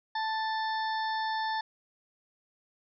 harmonic tone with a mistuned harmonic, 880 Hz, A5, in tune, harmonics 1 / 2 / 4 / 5 / 6, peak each -30 / -36 / -42 / -44 / -46 dBFS, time 0.15-1.61 s, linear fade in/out 5 ms, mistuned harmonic 4, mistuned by +28 cents, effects none

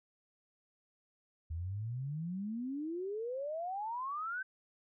sine exponential sweep, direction up, 77.78 to 1568 Hz, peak -36 dBFS, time 1.5-4.43 s, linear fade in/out 10 ms, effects none

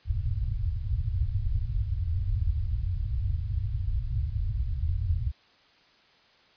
white low-pass noise, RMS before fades -28 dBFS, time 0.05-5.32 s, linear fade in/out 50 ms, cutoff 110 Hz, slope 48 dB/octave, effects white hiss -60 dBFS RMS until 6.56 s + resampled to 11025 Hz

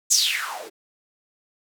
blue noise with band-pass filter sweep, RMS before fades -23 dBFS, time 0.1-0.7 s, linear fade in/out 20 ms, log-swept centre 7300 to 380 Hz, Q 6.8, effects none

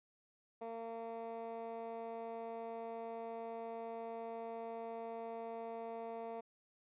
15% pulse tone with band-pass filter, 228.6 Hz, A#3, 34 cents flat, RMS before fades -45 dBFS, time 0.61-6.41 s, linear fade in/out 10 ms, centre 600 Hz, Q 1.4, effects resampled to 8000 Hz

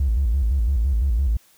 triangle tone with vibrato, 61.74 Hz, B1, in tune, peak -13 dBFS, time 0-1.37 s, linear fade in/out 5 ms, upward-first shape square, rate 5.9 Hz, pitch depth 190 cents each way, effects tanh soft clip ceiling -14 dBFS + white hiss -56 dBFS RMS until 1.57 s

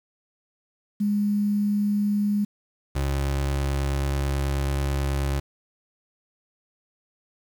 sine / 30% pulse tone pair in turn, 205.8 / 69.24 Hz, G#3 / C#2, -16 / -1 cents, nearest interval octave + perfect fifth, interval 1885 cents, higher first, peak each -20 / -20 dBFS, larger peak neither, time 1-2.45 / 2.95-5.4 s, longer second, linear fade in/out 10 ms, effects 8-bit

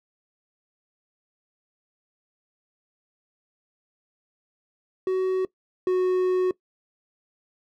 triangle tone pair in turn, 374.6 / 368 Hz, F#4 / F#4, +21 / -9 cents, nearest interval unison, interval 30 cents, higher first, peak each -19 / -17 dBFS, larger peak second, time 5.07-5.45 / 5.87-6.51 s, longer second, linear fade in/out 2 ms, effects noise-tail reverb RT60 0.1 s tail -20 dB re dry

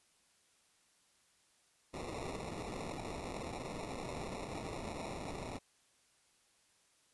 blue noise with sample-and-hold, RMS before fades -43 dBFS, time 1.93-5.59 s, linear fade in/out 20 ms, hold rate 1575 Hz, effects white hiss -71 dBFS RMS until 7.13 s + resampled to 24000 Hz

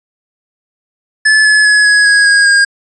square tone with pitch steps, 1730 / 1711.1 / 1692.4 / 1674 / 1655.7 / 1637.6 / 1619.8 Hz, A6 / A6 / G#6 / G#6 / G#6 / G#6 / G#6, -30 / -49 / +32 / +13 / -6 / -25 / -44 cents, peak -6 dBFS, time 1.25-2.65 s, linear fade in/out 10 ms, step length 200 ms, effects resampled to 22050 Hz

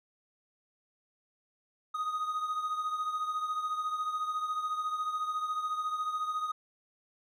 triangle beating tone pair, 1244.5 / 1258.5 Hz, D#6 / D#6, 0 / +19 cents, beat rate 14 Hz, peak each -30 / -37 dBFS, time 1.94-6.52 s, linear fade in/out 10 ms, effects none

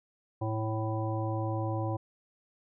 harmonic tone, 110 Hz, A2, in tune, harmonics 1 / 3 / 5 / 7 / 9, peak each -31 / -36 / -38 / -39 / -41 dBFS, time 0.41-1.97 s, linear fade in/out 10 ms, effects none

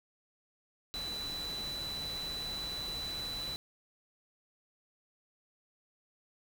sine tone in noise, 3977 Hz, B7, 11 cents sharp, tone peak -37 dBFS, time 0.94-3.56 s, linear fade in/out 0 ms, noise pink, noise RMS -45 dBFS, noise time 0.94-3.56 s, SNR +5 dB, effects none

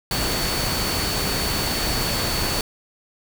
sine tone in noise, 4467 Hz, C#8, 12 cents sharp, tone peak -28 dBFS, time 0.11-2.61 s, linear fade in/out 2 ms, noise pink, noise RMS -24 dBFS, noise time 0.11-2.61 s, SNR -7 dB, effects none

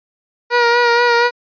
15% pulse tone with vibrato, 477.1 Hz, A#4, 40 cents sharp, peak -4 dBFS, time 0.5-1.31 s, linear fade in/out 50 ms, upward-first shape sine, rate 4.2 Hz, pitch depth 28 cents each way, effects resampled to 11025 Hz

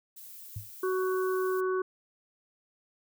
violet noise, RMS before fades -47 dBFS, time 0.16-1.61 s, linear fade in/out 10 ms
sine tone with exponential decay, 103.83 Hz, G#2, in tune, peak -31 dBFS, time 0.56-0.71 s, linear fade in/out 5 ms, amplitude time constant 31 ms
harmonic tone, 373.3 Hz, F#4, 15 cents sharp, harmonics 1 / 3 / 4, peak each -27 / -35 / -39 dBFS, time 0.83-1.82 s, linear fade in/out 5 ms
effects none

